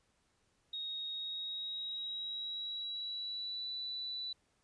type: tone with pitch glide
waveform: sine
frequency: 3752 to 3968 Hz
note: A#7 to B7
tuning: +11 to +7 cents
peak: -38 dBFS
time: 0.73-4.33 s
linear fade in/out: 5 ms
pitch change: +96 cents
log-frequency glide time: 1.12-3.68 s
effects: pink hiss -75 dBFS RMS until 4.63 s + resampled to 22050 Hz